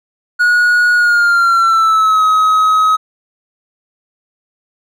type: tone with pitch glide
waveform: triangle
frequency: 1452 to 1271.4 Hz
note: F#6 to D#6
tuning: -33 to +37 cents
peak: -6 dBFS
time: 0.39-2.97 s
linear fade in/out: 20 ms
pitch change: -230 cents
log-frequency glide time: 0.95-2.23 s
effects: none